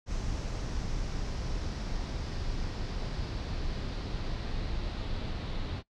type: noise with low-pass filter sweep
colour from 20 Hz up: brown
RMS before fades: -34 dBFS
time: 0.06-5.83 s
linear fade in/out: 50 ms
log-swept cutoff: 6000 to 4000 Hz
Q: 2.8
effects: noise-tail reverb RT60 0.1 s tail -19 dB re dry